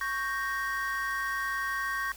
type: chord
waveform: triangle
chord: G diminished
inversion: second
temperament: equal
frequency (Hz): 1108.7 / 1568 / 1864.7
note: Db6 / G6 / Bb6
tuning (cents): 0 / 0 / 0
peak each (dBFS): -32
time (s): 0.01-2.12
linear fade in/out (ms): 2
effects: added 50 Hz sine -52 dBFS peak until 2.16 s + white hiss -49 dBFS RMS until 2.16 s